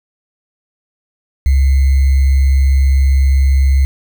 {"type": "tone with sample-and-hold", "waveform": "sine", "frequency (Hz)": 67.6, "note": "C#2", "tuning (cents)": -43, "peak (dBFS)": -7, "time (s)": [1.46, 3.85], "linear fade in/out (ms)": 0, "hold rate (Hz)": 2100, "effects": []}